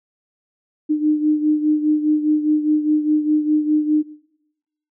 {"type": "beating tone pair", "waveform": "sine", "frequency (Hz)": [302.9, 307.8], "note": ["D#4", "D#4"], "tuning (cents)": [-46, -19], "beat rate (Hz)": 4.9, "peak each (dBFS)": [-16, -22], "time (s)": [0.89, 4.03], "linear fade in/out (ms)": 20, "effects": ["noise-tail reverb RT60 0.9 s tail -19 dB re dry"]}